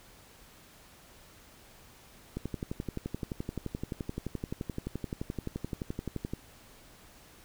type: click train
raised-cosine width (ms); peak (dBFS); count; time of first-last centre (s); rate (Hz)
3; -21; 47; 2.37-6.336; 11.6
effects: pink hiss -56 dBFS RMS until 7.44 s